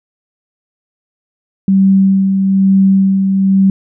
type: tone with tremolo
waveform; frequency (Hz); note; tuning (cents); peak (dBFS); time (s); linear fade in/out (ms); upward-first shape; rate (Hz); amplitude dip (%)
sine; 193.2; G3; -25; -5; 1.68-3.7; 2; sine; 1.1; 40
effects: none